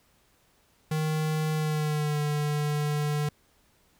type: tone with pitch glide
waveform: square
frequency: 155.56 to 148.45 Hz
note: D#3 to D3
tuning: 0 to +19 cents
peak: -26 dBFS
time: 0.91-3.29 s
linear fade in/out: 5 ms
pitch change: -81 cents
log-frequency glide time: 1.54-2.19 s
effects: pink hiss -65 dBFS RMS until 3.99 s